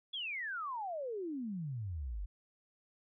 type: exponential sweep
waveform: sine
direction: down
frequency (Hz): 3456 to 44.11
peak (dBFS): -37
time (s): 0.13-2.26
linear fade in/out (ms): 10
effects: none